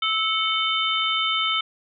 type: tone cluster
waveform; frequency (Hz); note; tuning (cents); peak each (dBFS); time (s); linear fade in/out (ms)
sine; 1307 / 2209 / 3061 / 3600; E6 / C#7 / G7 / A7; -15 / -7 / -42 / +39; -25 / -28 / -24 / -28; 0.02-1.61; 5
effects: none